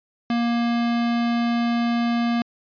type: tone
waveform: square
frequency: 235.6 Hz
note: A#3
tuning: 19 cents sharp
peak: -20 dBFS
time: 0.3-2.42 s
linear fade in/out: 2 ms
effects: resampled to 11025 Hz